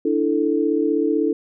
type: chord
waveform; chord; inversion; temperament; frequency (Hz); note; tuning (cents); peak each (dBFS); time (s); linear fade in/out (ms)
sine; D suspended second; none; equal; 293.7 / 329.6 / 440; D4 / E4 / A4; 0 / 0 / 0; -21; 0.05-1.33; 5
effects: none